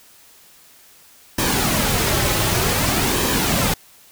pink noise with flanger, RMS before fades -19 dBFS, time 1.38-3.74 s, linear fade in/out 5 ms, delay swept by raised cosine 1.4 to 4.3 ms, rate 0.54 Hz, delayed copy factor -0.5, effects white hiss -49 dBFS RMS until 4.11 s

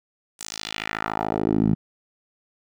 10% pulse tone with band-pass filter sweep, 53.7 Hz, A1, 41 cents flat, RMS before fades -25 dBFS, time 0.39-1.75 s, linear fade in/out 10 ms, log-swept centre 8500 to 170 Hz, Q 1.9, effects none

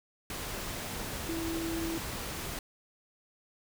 sine tone in noise, 329.6 Hz, E4, in tune, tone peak -33 dBFS, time 1.29-1.98 s, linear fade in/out 2 ms, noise pink, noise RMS -38 dBFS, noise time 0.3-2.59 s, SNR +2 dB, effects none

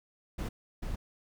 brown noise bursts at uneven times, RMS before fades -35 dBFS, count 2, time 0.38-0.49 / 0.82-0.96 s, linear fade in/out 10 ms, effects none

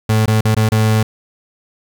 35% pulse tone with dropouts, 109.3 Hz, A2, 11 cents flat, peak -9 dBFS, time 0.09-1.03 s, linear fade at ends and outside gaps 5 ms, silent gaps 0.259-0.277 / 0.41-0.45 / 0.548-0.566 / 0.69-0.719 s, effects 8-bit

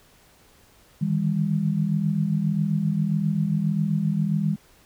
sine tone cluster, 151.9 / 159.4 / 201.1 Hz, D#3 / D#3 / G3, -41 / +42 / +44 cents, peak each -31 / -23 / -24 dBFS, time 1.01-4.56 s, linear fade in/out 10 ms, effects pink hiss -56 dBFS RMS until 4.85 s

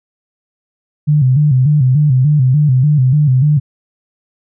sine tone with vibrato, 138.7 Hz, C#3, 1 cent sharp, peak -7 dBFS, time 1.07-3.6 s, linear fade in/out 20 ms, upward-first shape square, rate 3.4 Hz, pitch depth 130 cents each way, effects none

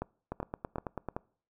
two click trains, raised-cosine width 1 ms, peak -20 / -21 dBFS, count 4 / 8, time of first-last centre 0.02-1.165 / 0.32-1.087 s, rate 2.62 / 9.13 Hz, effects noise-tail reverb RT60 0.5 s tail -24 dB re dry

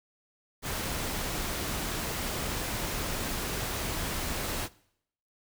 pink noise, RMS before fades -33 dBFS, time 0.62-4.69 s, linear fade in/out 50 ms, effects noise-tail reverb RT60 0.7 s tail -21 dB re dry

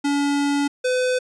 square tone pair in turn, 284.8 / 505.2 Hz, C#4 / B4, +47 / +39 cents, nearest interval minor seventh, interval 992 cents, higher second, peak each -19 dBFS, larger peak neither, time 0.04-0.68 / 0.84-1.19 s, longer first, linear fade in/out 10 ms, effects resampled to 22050 Hz

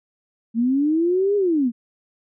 sine linear two-way sweep, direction up then down, 222 to 415.3 to 222 Hz, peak -16 dBFS, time 0.54-1.72 s, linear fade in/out 50 ms, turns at 1.36 s, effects none

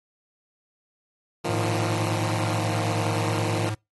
10% pulse chord, Bb suspended fourth, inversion none, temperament equal, 116.54 / 155.56 / 174.61 Hz, Bb2 / Eb3 / F3, 0 / 0 / 0 cents, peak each -25 / -21 / -21 dBFS, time 1.44-3.7 s, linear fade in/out 10 ms
square tone, 107.2 Hz, A2, 45 cents flat, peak -27 dBFS, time 1.49-3.75 s, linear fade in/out 10 ms
effects noise-tail reverb RT60 0.2 s tail -26 dB re dry + AAC 32 kbps

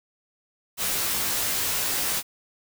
white noise with comb filter, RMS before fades -26 dBFS, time 0.77-2.23 s, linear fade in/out 50 ms, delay 16 ms, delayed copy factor -0.75, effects none

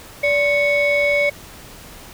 sine tone pair together, 579 / 2217 Hz, D5 / C#7, -25 / 0 cents, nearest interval octave + major seventh, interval 2325 cents, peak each -15 dBFS, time 0.23-1.3 s, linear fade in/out 10 ms, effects tanh soft clip ceiling -11 dBFS + pink hiss -40 dBFS RMS until 2.13 s

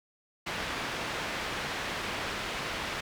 white low-pass noise, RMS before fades -35 dBFS, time 0.46-3.01 s, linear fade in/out 10 ms, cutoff 2600 Hz, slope 12 dB/octave, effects none

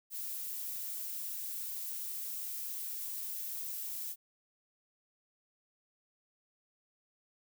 violet noise, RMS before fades -40 dBFS, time 0.1-4.16 s, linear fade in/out 50 ms, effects none

